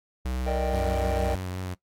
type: tone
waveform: square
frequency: 63.4 Hz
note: B1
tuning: 46 cents sharp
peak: -28 dBFS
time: 0.25-1.36 s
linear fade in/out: 5 ms
type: chord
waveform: triangle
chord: Eb major seventh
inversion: second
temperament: equal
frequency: 466.2 / 587.3 / 622.3 / 784 Hz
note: Bb4 / D5 / Eb5 / G5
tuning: 0 / 0 / 0 / 0 cents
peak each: -30 dBFS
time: 0.46-1.35 s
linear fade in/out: 10 ms
type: tone with vibrato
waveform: sawtooth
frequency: 92 Hz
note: F#2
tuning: 9 cents flat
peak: -27 dBFS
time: 0.72-1.75 s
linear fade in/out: 20 ms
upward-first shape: sine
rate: 4.8 Hz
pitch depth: 22 cents each way
effects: noise-tail reverb RT60 0.1 s tail -19 dB re dry + AAC 64 kbps